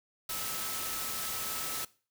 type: tone in noise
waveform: sine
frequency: 1300 Hz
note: E6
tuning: 24 cents flat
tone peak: -45 dBFS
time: 0.29-1.85 s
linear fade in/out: 5 ms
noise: white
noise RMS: -36 dBFS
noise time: 0.29-1.85 s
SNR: -12 dB
effects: noise-tail reverb RT60 0.4 s tail -21 dB re dry